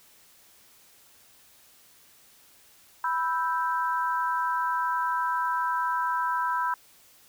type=chord; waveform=sine; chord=E minor; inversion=second; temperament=equal; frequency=987.8 / 1318.5 / 1568 Hz; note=B5 / E6 / G6; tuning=0 / 0 / 0 cents; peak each=-26 / -31 / -32 dBFS; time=3.04-6.74 s; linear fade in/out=2 ms; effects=white hiss -57 dBFS RMS until 7.28 s